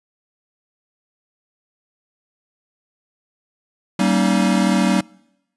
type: chord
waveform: square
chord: Eb dominant seventh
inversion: first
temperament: equal with one note detuned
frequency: 192.08 / 233.1 / 277.2 / 311.1 Hz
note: G3 / Bb3 / Db4 / Eb4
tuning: -35 / 0 / 0 / 0 cents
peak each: -18 / -21 / -24 / -24 dBFS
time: 3.99-5.01 s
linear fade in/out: 5 ms
effects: noise-tail reverb RT60 0.9 s tail -26 dB re dry + resampled to 24000 Hz